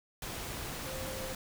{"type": "tone in noise", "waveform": "sine", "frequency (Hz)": 524, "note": "C5", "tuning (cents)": 2, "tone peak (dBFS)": -42, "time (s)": [0.86, 1.33], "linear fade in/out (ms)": 2, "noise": "pink", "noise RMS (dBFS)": -40, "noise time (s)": [0.22, 1.35], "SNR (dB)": -5, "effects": []}